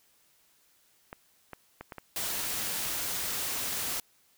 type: clicks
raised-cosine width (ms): 0.5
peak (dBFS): -25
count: 5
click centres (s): 1.129 / 1.533 / 1.81 / 1.922 / 1.983
type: noise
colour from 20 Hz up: white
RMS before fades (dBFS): -33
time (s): 2.16-4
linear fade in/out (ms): 2
effects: white hiss -66 dBFS RMS until 4.37 s

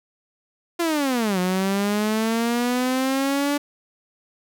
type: linear two-way sweep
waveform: sawtooth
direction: down then up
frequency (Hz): 348.4 to 179.6 to 290.4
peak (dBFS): -16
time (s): 0.79-3.58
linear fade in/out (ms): 10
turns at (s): 1.39
effects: none

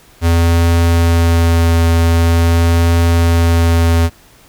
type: tone with vibrato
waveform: square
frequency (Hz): 84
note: E2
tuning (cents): +33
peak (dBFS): -9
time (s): 0.21-4.1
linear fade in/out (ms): 50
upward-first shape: triangle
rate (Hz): 0.45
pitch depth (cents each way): 12
effects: pink hiss -45 dBFS RMS until 4.48 s

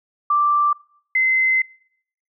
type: tone pair in turn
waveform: sine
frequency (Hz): 1174.7 / 2058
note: D6 / C7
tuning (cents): 0 / -29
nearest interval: minor seventh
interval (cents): 971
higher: second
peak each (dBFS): -14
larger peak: neither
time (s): 0.3-0.73 / 1.15-1.62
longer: second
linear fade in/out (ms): 5
effects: noise-tail reverb RT60 0.7 s tail -25 dB re dry

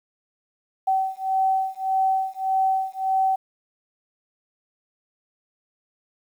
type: beating tone pair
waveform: sine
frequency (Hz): 764 / 765.7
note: G5 / G5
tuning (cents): -45 / -41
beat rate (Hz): 1.7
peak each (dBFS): -23 / -23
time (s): 0.87-3.36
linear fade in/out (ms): 10
effects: 9-bit

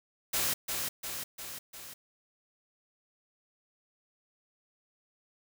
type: noise with echo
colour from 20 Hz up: white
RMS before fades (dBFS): -30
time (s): 0.33-0.54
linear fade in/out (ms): 10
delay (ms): 350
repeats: 4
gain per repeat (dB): -4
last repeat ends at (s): 1.94
effects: none

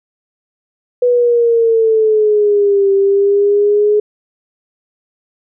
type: exponential two-way sweep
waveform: sine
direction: down then up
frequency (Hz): 493.9 to 392 to 421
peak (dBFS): -8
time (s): 1.02-4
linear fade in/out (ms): 5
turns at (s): 2.92
effects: none

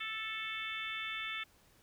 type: harmonic tone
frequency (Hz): 440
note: A4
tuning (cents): 0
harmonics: 3 / 4 / 5 / 6 / 7 / 8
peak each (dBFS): -45 / -45 / -42 / -45 / -49 / -44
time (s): 0-1.44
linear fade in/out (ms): 10
effects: pink hiss -66 dBFS RMS until 1.82 s

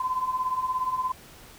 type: beating tone pair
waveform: sine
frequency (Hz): 1009 / 1026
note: B5 / C6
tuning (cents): +37 / -34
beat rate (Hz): 17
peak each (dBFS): -31 / -26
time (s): 0-1.12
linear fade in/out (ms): 5
effects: pink hiss -49 dBFS RMS until 1.58 s

